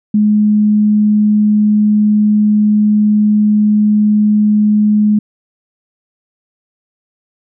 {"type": "tone", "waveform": "sine", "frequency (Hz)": 210.5, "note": "G#3", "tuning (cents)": 24, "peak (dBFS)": -7, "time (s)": [0.14, 5.19], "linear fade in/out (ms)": 5, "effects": []}